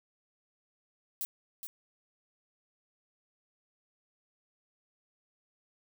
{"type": "noise with echo", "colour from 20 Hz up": "violet", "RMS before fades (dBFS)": -35, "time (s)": [1.21, 1.25], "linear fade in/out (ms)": 0, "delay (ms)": 420, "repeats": 1, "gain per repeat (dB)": -7, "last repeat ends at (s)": 1.67, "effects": []}